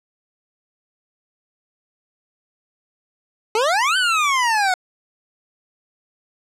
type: exponential two-way sweep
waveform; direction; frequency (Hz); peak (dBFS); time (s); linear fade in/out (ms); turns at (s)
25% pulse; up then down; 417.6 to 1553 to 721; -12; 3.55-4.74; 2; 3.97
effects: low-pass 8000 Hz 12 dB/octave